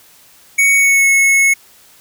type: tone with pitch glide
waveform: square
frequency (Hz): 2232 to 2191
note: C#7 to C#7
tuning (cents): +11 to -21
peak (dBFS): -9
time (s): 0.58-1.54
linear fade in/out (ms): 10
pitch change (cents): -32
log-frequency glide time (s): 0.76-1.07
effects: white hiss -46 dBFS RMS until 2 s